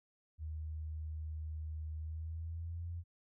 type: tone with pitch glide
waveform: sine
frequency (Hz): 78 to 85.55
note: D#2 to F2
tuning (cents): +5 to -35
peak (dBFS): -39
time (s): 0.38-3.04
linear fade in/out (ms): 50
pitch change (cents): +160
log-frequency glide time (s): 1.97-2.88
effects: none